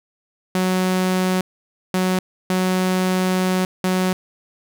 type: tone bursts at uneven times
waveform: sawtooth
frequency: 185 Hz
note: F#3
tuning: in tune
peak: -13 dBFS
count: 4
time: 0.55-1.41 / 1.94-2.19 / 2.5-3.65 / 3.84-4.13 s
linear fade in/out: 2 ms
effects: none